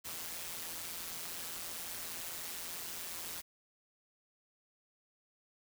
white noise with amplitude modulation, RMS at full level -40 dBFS, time 0.04-3.42 s, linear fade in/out 20 ms, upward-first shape sine, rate 169 Hz, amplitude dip 65%, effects none

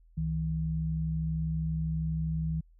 sine tone pair together, 67.06 / 159.5 Hz, C2 / D#3, +43 / +43 cents, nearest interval octave + minor third, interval 1500 cents, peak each -34 / -29 dBFS, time 0.17-2.61 s, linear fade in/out 10 ms, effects added 41 Hz sine -56 dBFS peak until 2.79 s

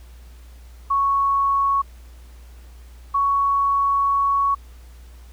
sine tone pair in turn, 1108.7 / 1115.1 Hz, C#6 / C#6, 0 / +10 cents, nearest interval unison, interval 10 cents, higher second, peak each -16 dBFS, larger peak neither, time 0.9-1.82 / 3.14-4.55 s, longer second, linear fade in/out 10 ms, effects added 60 Hz sine -40 dBFS peak until 5.32 s + pink hiss -54 dBFS RMS until 5.32 s

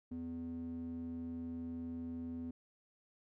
square tone with band-pass filter, 83.7 Hz, E2, 27 cents sharp, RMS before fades -43 dBFS, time 0.11-2.51 s, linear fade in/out 5 ms, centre 230 Hz, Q 4.9, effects none

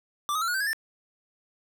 square tone with pitch steps, 1174.7 / 1259 / 1349.4 / 1446.2 / 1550 / 1661.3 / 1780.5 Hz, D6 / D#6 / E6 / F#6 / G6 / G#6 / A6, 0 / +20 / +40 / -40 / -20 / 0 / +20 cents, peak -26 dBFS, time 0.29-0.731 s, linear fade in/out 0 ms, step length 63 ms, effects none

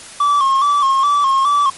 triangle tone with vibrato, 1116 Hz, C#6, 11 cents sharp, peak -9 dBFS, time 0.2-1.7 s, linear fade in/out 5 ms, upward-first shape square, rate 2.4 Hz, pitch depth 61 cents each way, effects white hiss -35 dBFS RMS until 1.77 s + MP3 48 kbps

